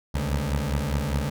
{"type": "beating tone pair", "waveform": "20% pulse", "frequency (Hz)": [68.8, 73.7], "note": ["C#2", "D2"], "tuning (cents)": [-12, 7], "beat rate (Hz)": 4.9, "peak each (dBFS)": -22, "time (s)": [0.14, 1.3], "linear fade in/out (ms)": 10, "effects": []}